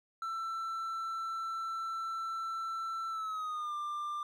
triangle tone with pitch glide, 1336 to 1190.2 Hz, E6 to D6, +23 to +23 cents, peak -33 dBFS, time 0.22-4.23 s, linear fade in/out 2 ms, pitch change -200 cents, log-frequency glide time 3.09-3.75 s, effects none

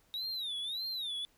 triangle tone with vibrato, 3764 Hz, A#7, 16 cents sharp, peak -34 dBFS, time 0.14-1.25 s, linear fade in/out 0 ms, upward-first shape sine, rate 1.7 Hz, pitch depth 190 cents each way, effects pink hiss -69 dBFS RMS until 1.37 s

